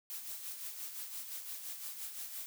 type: noise with tremolo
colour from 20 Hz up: blue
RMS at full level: -42 dBFS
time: 0.1-2.46 s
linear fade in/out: 0 ms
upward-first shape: sine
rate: 5.8 Hz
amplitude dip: 50%
effects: none